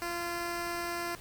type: tone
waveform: 10% pulse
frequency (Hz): 344.7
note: F4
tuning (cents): -23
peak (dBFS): -25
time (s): 0.02-1.15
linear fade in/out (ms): 0
effects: pink hiss -50 dBFS RMS until 1.2 s